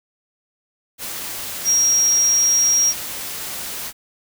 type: tone in noise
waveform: sine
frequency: 5640 Hz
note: F8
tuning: 16 cents sharp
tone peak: -13 dBFS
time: 1.64-2.94 s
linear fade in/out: 50 ms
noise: white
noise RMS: -29 dBFS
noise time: 0.98-3.93 s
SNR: +13 dB
effects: none